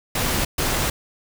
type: noise bursts at uneven times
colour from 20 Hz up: pink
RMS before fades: -22 dBFS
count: 2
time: 0.15-0.45 / 0.58-0.9 s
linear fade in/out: 5 ms
effects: none